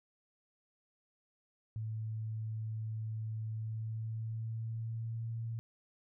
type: tone with pitch glide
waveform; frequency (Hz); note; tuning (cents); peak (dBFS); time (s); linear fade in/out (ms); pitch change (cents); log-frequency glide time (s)
sine; 110 to 114.21; A2 to A#2; 0 to -35; -36; 1.76-5.59; 0; +65; 3.52-5.26
effects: none